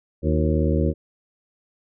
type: harmonic tone with a mistuned harmonic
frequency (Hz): 77.78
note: D#2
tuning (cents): 0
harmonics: 1 / 2 / 3 / 4 / 5 / 6 / 7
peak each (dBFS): -21 / -24 / -26 / -27 / -28 / -29 / -29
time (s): 0.22-0.94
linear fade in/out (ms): 50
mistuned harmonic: 5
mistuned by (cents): -86
effects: none